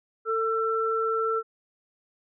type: tone pair together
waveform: sine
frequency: 447.5 / 1341 Hz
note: A4 / E6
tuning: +29 / +29 cents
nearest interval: octave + perfect fifth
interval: 1900 cents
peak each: -26 / -26 dBFS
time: 0.25-1.43 s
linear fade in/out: 50 ms
effects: none